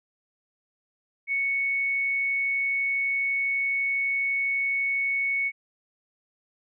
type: tone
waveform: sine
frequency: 2217 Hz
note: C#7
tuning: in tune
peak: -23 dBFS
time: 1.27-5.52 s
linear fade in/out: 50 ms
effects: none